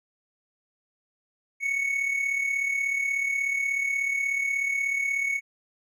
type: tone with amplitude modulation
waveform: triangle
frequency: 2217 Hz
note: C#7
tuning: in tune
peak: -20 dBFS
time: 1.6-5.41 s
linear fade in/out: 50 ms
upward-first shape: sine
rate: 36.5 Hz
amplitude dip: 55%
effects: none